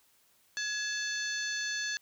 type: harmonic tone with a mistuned harmonic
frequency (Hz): 878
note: A5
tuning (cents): -4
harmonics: 2 / 3 / 4 / 5 / 6 / 7 / 8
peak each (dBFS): -34 / -44 / -42 / -39 / -50 / -40 / -52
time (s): 0.57-1.97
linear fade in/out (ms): 0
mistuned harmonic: 2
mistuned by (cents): -71
effects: white hiss -67 dBFS RMS until 2.01 s